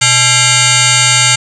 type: tone with frequency modulation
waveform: sine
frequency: 2349 Hz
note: D7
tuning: in tune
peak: -6 dBFS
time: 0.01-1.36 s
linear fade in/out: 10 ms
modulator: 742 Hz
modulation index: 7.8
effects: none